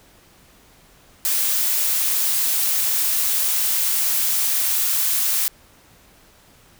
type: noise with high-pass filter sweep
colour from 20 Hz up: blue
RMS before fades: -20 dBFS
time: 1.25-5.48 s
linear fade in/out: 0 ms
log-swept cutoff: 280 to 800 Hz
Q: 0.85
effects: pink hiss -52 dBFS RMS until 6.79 s